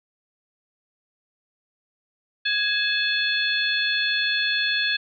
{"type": "harmonic tone with a mistuned harmonic", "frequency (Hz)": 862, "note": "A5", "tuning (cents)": -36, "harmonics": [2, 3, 4, 5], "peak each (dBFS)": [-24, -27, -26, -28], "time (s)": [2.45, 4.97], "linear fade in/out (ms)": 10, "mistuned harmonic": 2, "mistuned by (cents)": -64, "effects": []}